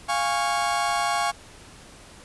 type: chord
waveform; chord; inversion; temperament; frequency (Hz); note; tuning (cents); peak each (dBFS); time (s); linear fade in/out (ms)
35% pulse; Db major; first; equal with one note detuned; 698.5 / 821.5 / 1108.7; F5 / Ab5 / Db6; 0 / -19 / 0; -25; 0.08-1.32; 20
effects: pink hiss -47 dBFS RMS until 2.24 s + resampled to 24000 Hz